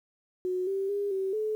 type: tone with pitch steps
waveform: sine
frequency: 366.5 / 389.3 / 404.8 / 384 / 430.7 Hz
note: F#4 / G4 / G#4 / G4 / A4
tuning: -16 / -12 / -44 / -36 / -37 cents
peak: -27 dBFS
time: 0.45-1.55 s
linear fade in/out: 0 ms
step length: 220 ms
effects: 10-bit